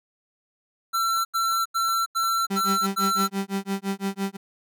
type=tone bursts; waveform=square; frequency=1348 Hz; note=E6; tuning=38 cents sharp; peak=-22 dBFS; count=6; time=0.93-3.28 s; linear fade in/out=20 ms; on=320 ms; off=86 ms
type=tone with tremolo; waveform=35% pulse; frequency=196 Hz; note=G3; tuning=in tune; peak=-21 dBFS; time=2.5-4.37 s; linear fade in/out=10 ms; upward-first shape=sine; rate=5.9 Hz; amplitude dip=100%
effects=none